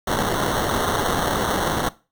white noise with sample-and-hold, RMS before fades -22 dBFS, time 0.07-1.89 s, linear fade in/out 5 ms, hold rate 2450 Hz, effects noise-tail reverb RT60 0.3 s tail -19 dB re dry

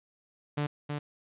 sawtooth tone with echo, 146.83 Hz, D3, in tune, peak -24 dBFS, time 0.57-0.67 s, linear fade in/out 10 ms, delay 320 ms, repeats 1, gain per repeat -4 dB, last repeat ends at 0.99 s, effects resampled to 8000 Hz + 10-bit

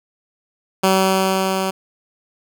10% pulse tone with level ramp, 190.4 Hz, F#3, 50 cents sharp, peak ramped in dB -4 to -11 dBFS, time 0.83-1.71 s, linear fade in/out 10 ms, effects none

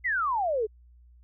sine exponential sweep, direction down, 2087 to 408 Hz, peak -24 dBFS, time 0.04-0.67 s, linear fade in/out 20 ms, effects added 60 Hz sine -52 dBFS peak until 1.23 s

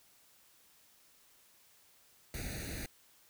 pink noise with comb filter, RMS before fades -41 dBFS, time 2.34-2.86 s, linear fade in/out 2 ms, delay 0.47 ms, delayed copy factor +0.9, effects white hiss -65 dBFS RMS until 3.29 s

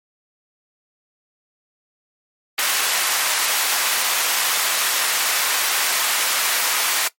pink high-pass noise, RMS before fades -20 dBFS, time 2.58-7.08 s, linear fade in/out 5 ms, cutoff 1100 Hz, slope 12 dB/octave, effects noise-tail reverb RT60 0.1 s tail -18 dB re dry + MP3 64 kbps

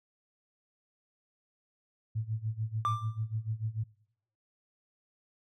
sine tone with tremolo, 110.4 Hz, A2, 6 cents sharp, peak -28 dBFS, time 2.15-3.84 s, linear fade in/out 10 ms, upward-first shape sine, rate 6.8 Hz, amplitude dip 85%
triangle tone with exponential decay, 1182 Hz, D6, 11 cents sharp, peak -22 dBFS, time 2.85-3.24 s, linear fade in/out 0 ms, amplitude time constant 84 ms
effects noise-tail reverb RT60 0.8 s tail -26 dB re dry + tanh soft clip ceiling -18 dBFS

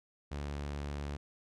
sawtooth tone, 72 Hz, D2, 34 cents flat, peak -33 dBFS, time 0.31-1.17 s, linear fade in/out 10 ms, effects low-pass 7000 Hz 12 dB/octave

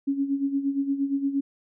sine tone with tremolo, 277.2 Hz, C#4, in tune, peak -20 dBFS, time 0.07-1.41 s, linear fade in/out 10 ms, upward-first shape sine, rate 8.6 Hz, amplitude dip 70%, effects none

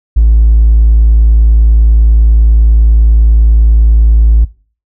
sine tone with hard clipping, 55 Hz, A1, in tune, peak -3 dBFS, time 0.16-4.45 s, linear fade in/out 10 ms, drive 1 dB, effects noise-tail reverb RT60 0.4 s tail -21 dB re dry

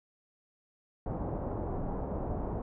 pink low-pass noise, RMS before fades -35 dBFS, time 1.06-2.62 s, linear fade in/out 2 ms, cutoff 880 Hz, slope 24 dB/octave, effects none

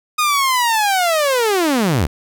sawtooth linear sweep, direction down, 1244.5 to 59.9 Hz, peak -10 dBFS, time 0.18-2.07 s, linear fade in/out 10 ms, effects none

